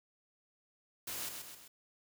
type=noise with echo; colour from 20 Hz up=white; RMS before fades=-41 dBFS; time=1.07-1.29 s; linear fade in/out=5 ms; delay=130 ms; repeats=3; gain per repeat=-5 dB; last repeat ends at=1.68 s; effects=none